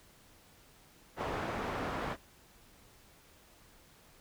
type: low-pass noise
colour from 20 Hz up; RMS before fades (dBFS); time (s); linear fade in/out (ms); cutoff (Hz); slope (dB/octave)
white; -37; 1.16-2.17; 50; 1100; 12
effects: pink hiss -61 dBFS RMS until 4.2 s